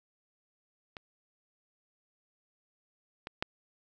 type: clicks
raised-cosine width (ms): 0.3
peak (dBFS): -26 / -23 / -14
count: 3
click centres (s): 0.968 / 3.271 / 3.425
effects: none